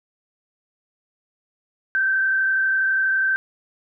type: tone with frequency modulation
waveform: sine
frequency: 1555 Hz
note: G6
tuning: 14 cents flat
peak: -17 dBFS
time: 1.95-3.36 s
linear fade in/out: 0 ms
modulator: 32.2 Hz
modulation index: 0.77
effects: none